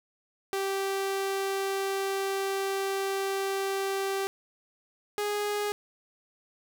sawtooth tone pair in turn, 390 / 413.9 Hz, G4 / G#4, -9 / -6 cents, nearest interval minor second, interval 103 cents, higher second, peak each -24 dBFS, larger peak neither, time 0.53-4.27 / 5.18-5.72 s, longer first, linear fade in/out 0 ms, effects none

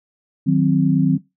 sine chord, C diminished, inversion first, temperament equal, 155.56 / 185 / 261.6 Hz, Eb3 / Gb3 / C4, 0 / 0 / 0 cents, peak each -17 dBFS, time 0.46-1.18 s, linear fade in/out 20 ms, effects noise-tail reverb RT60 0.2 s tail -18 dB re dry

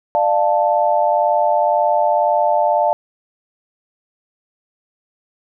sine chord, D minor, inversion none, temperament equal with one note detuned, 596.6 / 698.5 / 880 Hz, D5 / F5 / A5, +27 / 0 / 0 cents, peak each -17 dBFS, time 0.15-2.93 s, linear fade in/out 0 ms, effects none

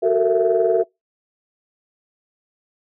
sine tone cluster, 372.3 / 444.3 / 464.7 / 665 Hz, F#4 / A4 / A#4 / E5, +11 / +17 / -5 / +15 cents, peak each -19 dBFS, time 0.02-0.84 s, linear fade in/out 20 ms, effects noise-tail reverb RT60 0.2 s tail -26 dB re dry + tanh soft clip ceiling -6 dBFS

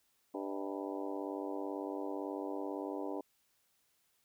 harmonic tone with a mistuned harmonic, 98 Hz, G2, in tune, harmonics 3 / 4 / 5 / 6 / 7 / 8 / 9 / 10, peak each -41 / -43 / -45 / -47 / -48 / -49 / -50 / -51 dBFS, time 0.34-3.21 s, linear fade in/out 5 ms, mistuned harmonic 7, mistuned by -90 cents, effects white hiss -75 dBFS RMS until 4.24 s

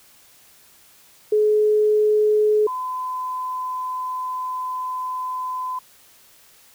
sine tone pair in turn, 424.9 / 1015.6 Hz, G#4 / B5, +40 / +48 cents, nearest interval octave + minor third, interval 1508 cents, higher second, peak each -14 / -24 dBFS, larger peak first, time 1.32-2.67 / 2.67-5.79 s, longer second, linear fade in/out 5 ms, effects white hiss -52 dBFS RMS until 6.74 s

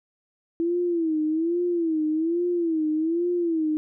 sine tone with vibrato, 329.6 Hz, E4, in tune, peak -21 dBFS, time 0.6-3.77 s, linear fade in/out 0 ms, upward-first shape sine, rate 1.2 Hz, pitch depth 120 cents each way, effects none

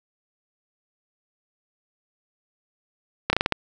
slowing click train, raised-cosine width 0.3 ms, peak -3 dBFS, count 6, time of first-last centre 3.3-3.523 s, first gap 30 ms, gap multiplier 1.2, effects none

